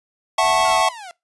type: chord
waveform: square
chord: F# minor seventh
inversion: third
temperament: equal with one note detuned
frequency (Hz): 659.3 / 740 / 880 / 1096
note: E5 / F#5 / A5 / C#6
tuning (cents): 0 / 0 / 0 / -20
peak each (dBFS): -21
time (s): 0.38-0.89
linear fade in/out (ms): 5
type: noise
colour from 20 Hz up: pink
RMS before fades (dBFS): -40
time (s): 0.43-0.82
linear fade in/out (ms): 5
type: linear sweep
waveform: sawtooth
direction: down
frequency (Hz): 1446 to 670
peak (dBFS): -30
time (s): 0.65-1.11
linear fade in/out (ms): 0
effects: noise-tail reverb RT60 0.2 s tail -23 dB re dry + resampled to 24000 Hz